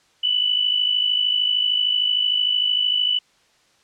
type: tone with amplitude modulation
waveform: sine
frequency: 2975 Hz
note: F#7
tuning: 9 cents sharp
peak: -14 dBFS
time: 0.23-3.19 s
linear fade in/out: 10 ms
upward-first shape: sine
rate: 53.2 Hz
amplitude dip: 65%
effects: white hiss -59 dBFS RMS until 3.83 s + low-pass 6000 Hz 12 dB/octave